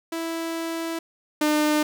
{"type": "tone pair in turn", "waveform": "sawtooth", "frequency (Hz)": [329.6, 301.9], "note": ["E4", "D4"], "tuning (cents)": [0, 48], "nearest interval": "major second", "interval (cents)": 152, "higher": "first", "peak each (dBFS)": [-23, -15], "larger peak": "second", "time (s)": [[0.12, 0.99], [1.41, 1.83]], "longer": "first", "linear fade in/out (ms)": 5, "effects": []}